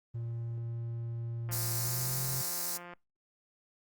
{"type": "tone with pitch glide", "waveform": "triangle", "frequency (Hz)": [116.54, 130.81], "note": ["A#2", "C3"], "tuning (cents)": [0, 0], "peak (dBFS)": -33, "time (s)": [0.14, 2.42], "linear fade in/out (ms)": 10, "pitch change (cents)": 200, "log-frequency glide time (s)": [1.73, 2.16]}
{"type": "click train", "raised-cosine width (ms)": 0.5, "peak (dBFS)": -32, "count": 254, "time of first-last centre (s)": [1.49, 2.936], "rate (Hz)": 175}
{"type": "high-pass noise", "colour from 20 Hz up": "white", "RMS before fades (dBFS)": -35, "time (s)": [1.51, 2.78], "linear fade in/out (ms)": 20, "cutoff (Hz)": 4300, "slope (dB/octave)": 48}
{"effects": ["noise-tail reverb RT60 0.2 s tail -24 dB re dry", "Opus 24 kbps"]}